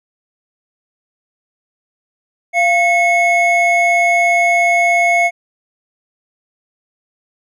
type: tone pair together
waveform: triangle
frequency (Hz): 691 / 2190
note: F5 / C#7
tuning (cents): -19 / -22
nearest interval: octave + minor sixth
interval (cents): 1997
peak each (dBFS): -11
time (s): 2.53-5.31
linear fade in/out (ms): 50
effects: none